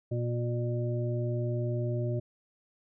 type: harmonic tone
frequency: 120 Hz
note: B2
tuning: 49 cents flat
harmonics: 1 / 2 / 3 / 5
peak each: -29 / -41 / -36 / -38 dBFS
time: 0.11-2.2 s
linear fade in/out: 10 ms
effects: none